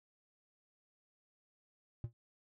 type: tone with exponential decay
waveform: triangle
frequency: 116.54 Hz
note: A#2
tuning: in tune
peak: -31 dBFS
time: 2.04-2.13 s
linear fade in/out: 0 ms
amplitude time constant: 18 ms
effects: none